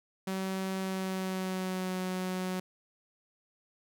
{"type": "tone with pitch glide", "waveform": "sawtooth", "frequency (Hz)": [190.2, 184.79], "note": ["F#3", "F#3"], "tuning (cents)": [48, -2], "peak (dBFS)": -28, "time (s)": [0.27, 2.6], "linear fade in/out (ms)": 5, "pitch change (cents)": -50, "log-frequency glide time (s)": [0.78, 1.98], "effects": []}